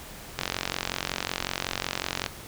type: click train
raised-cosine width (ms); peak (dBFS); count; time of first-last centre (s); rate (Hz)
0.2; -9; 86; 0.39-2.262; 45.4
effects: pink hiss -43 dBFS RMS until 2.47 s